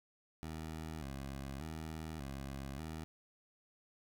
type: tone with vibrato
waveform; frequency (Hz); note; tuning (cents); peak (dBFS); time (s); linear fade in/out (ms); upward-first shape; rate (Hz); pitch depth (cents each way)
15% pulse; 73.42; D2; 0; -36; 0.43-3.04; 0; square; 0.85; 130
effects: none